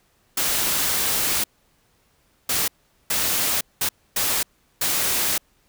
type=noise bursts at uneven times; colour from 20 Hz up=white; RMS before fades=-22 dBFS; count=6; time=0.37-1.44 / 2.49-2.68 / 3.1-3.61 / 3.81-3.89 / 4.16-4.43 / 4.81-5.38 s; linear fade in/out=5 ms; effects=pink hiss -63 dBFS RMS until 5.68 s